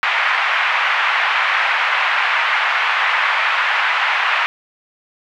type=band-pass noise; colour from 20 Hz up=white; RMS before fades=-17 dBFS; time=0.03-4.46 s; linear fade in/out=0 ms; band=850 to 2400 Hz; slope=24 dB/octave; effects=none